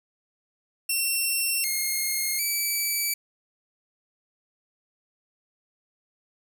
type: tone with pitch steps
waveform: 5% pulse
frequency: 2712 / 2142 / 2306 Hz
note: E7 / C7 / D7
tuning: +49 / +40 / -32 cents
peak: -15 dBFS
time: 0.89-3.14 s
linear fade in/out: 5 ms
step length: 750 ms
effects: none